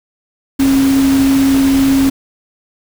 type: tone in noise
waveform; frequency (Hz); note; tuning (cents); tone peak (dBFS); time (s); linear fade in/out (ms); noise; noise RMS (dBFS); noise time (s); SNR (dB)
sine; 271.1; C#4; -38; -8; 0.59-2.1; 10; pink; -22; 0.59-2.1; +11
effects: none